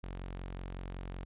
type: tone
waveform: sawtooth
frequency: 45.36 Hz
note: F#1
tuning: 34 cents flat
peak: -36 dBFS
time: 0.03-1.25 s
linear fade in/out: 10 ms
effects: resampled to 8000 Hz